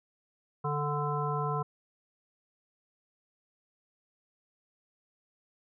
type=harmonic tone; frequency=146.83 Hz; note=D3; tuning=in tune; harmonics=1 / 3 / 5 / 7 / 9; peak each=-32 / -36 / -38 / -34 / -38 dBFS; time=0.64-1.63 s; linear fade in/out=10 ms; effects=none